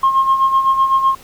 sine tone with tremolo, 1071 Hz, C6, 40 cents sharp, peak -7 dBFS, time 0.03-1.15 s, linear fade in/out 5 ms, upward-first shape sine, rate 7.9 Hz, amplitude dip 65%, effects tanh soft clip ceiling -6 dBFS + pink hiss -42 dBFS RMS until 1.23 s

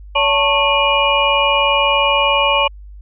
sine tone cluster, 567 / 892 / 1099 / 2418 / 2905 Hz, C#5 / A5 / C#6 / D7 / F#7, +39 / +23 / -15 / +50 / -32 cents, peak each -18 dBFS, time 0.15-2.68 s, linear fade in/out 10 ms, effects added 50 Hz sine -33 dBFS peak until 3.01 s

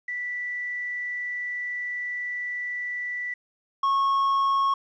sine / triangle tone pair in turn, 1967 / 1096.3 Hz, B6 / C#6, -7 / -20 cents, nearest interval minor seventh, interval 1013 cents, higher first, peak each -28 / -18 dBFS, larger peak second, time 0.08-3.34 / 3.83-4.74 s, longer first, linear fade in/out 5 ms, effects resampled to 16000 Hz + 10-bit

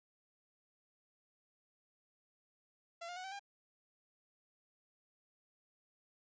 sawtooth tone with pitch steps, 679 / 707.8 / 737.9 / 769.2 / 801.9 Hz, F5 / F5 / F#5 / G5 / G5, -49 / +23 / -5 / -33 / +39 cents, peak -40 dBFS, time 3.01-3.395 s, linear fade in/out 10 ms, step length 77 ms, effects resampled to 16000 Hz

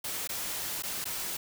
white noise with dropouts, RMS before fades -35 dBFS, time 0.04-1.37 s, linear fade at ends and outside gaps 5 ms, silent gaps 0.275-0.291 / 0.824-0.834 / 1.043-1.054 s, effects none

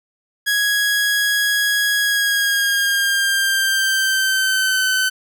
sawtooth tone with pitch glide, 1661.2 to 1523.3 Hz, G#6 to F#6, 0 to +50 cents, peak -12 dBFS, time 0.46-5.1 s, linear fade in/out 20 ms, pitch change -150 cents, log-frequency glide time 1.99-4.84 s, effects none

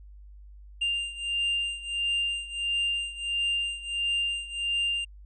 triangle beating tone pair, 2794 / 2795.5 Hz, F7 / F7, 0 / +1 cents, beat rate 1.5 Hz, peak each -27 / -30 dBFS, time 0.81-5.05 s, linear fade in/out 10 ms, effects added 50 Hz sine -45 dBFS peak until 5.25 s + resampled to 24000 Hz

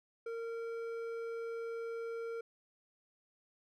sine tone with hard clipping, 460.1 Hz, A#4, 23 cents flat, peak -40 dBFS, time 0.26-2.41 s, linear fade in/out 5 ms, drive 8 dB, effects none

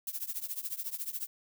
violet noise with tremolo, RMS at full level -34 dBFS, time 0.07-1.27 s, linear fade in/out 2 ms, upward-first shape triangle, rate 14 Hz, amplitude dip 95%, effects none

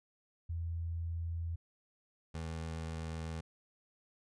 sine / 25% pulse tone pair in turn, 83.8 / 81.09 Hz, E2 / E2, +29 / -28 cents, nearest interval minor second, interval 57 cents, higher first, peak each -35 / -35 dBFS, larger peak neither, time 0.49-1.56 / 2.34-3.41 s, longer neither, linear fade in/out 10 ms, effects resampled to 22050 Hz

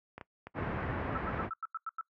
clicks, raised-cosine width 0.5 ms, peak -28 dBFS, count 3, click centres 0.18 / 0.212 / 0.47 s
pink low-pass noise, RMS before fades -35 dBFS, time 0.54-1.5 s, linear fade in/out 50 ms, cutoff 1900 Hz, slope 24 dB/octave
sine tone bursts, 1318.5 Hz, E6, in tune, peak -34 dBFS, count 8, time 1.15-2.011 s, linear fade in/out 2 ms, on 28 ms, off 91 ms
effects noise-tail reverb RT60 0.1 s tail -20 dB re dry + high-pass 60 Hz 12 dB/octave

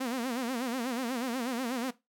sawtooth tone with vibrato, 246.9 Hz, B3, in tune, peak -27 dBFS, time 0-1.91 s, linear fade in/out 10 ms, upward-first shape sine, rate 8.2 Hz, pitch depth 140 cents each way, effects noise-tail reverb RT60 0.2 s tail -17 dB re dry

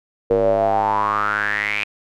square tone with band-pass filter sweep, 51.91 Hz, G#1, in tune, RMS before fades -19 dBFS, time 0.3-1.84 s, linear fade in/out 5 ms, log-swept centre 470 to 2500 Hz, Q 8.4, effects none

